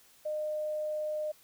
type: tone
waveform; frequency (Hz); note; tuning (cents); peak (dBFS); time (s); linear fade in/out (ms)
sine; 610; D#5; -34; -31; 0.25-1.32; 10
effects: white hiss -61 dBFS RMS until 1.43 s